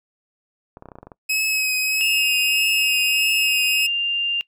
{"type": "clicks", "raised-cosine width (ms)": 1, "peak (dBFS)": -25, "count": 10, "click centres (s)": [0.771, 0.824, 0.857, 0.887, 0.918, 0.955, 0.986, 1.03, 1.07, 1.118]}
{"type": "tone with vibrato", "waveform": "sawtooth", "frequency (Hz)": 2553, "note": "D#7", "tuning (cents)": 44, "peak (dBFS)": -16, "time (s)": [1.29, 3.87], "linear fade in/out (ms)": 10, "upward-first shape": "triangle", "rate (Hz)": 1.6, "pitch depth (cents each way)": 26}
{"type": "tone", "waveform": "sine", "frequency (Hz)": 2794, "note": "F7", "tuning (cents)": 0, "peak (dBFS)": -19, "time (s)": [2.01, 4.41], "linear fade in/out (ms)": 0}
{"effects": ["noise-tail reverb RT60 0.1 s tail -22 dB re dry"]}